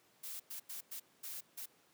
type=noise bursts at uneven times; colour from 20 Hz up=blue; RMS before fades=-45 dBFS; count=6; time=0.23-0.4 / 0.5-0.6 / 0.69-0.81 / 0.91-1 / 1.23-1.41 / 1.57-1.66 s; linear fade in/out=10 ms; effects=pink hiss -69 dBFS RMS until 1.93 s + high-pass 200 Hz 12 dB/octave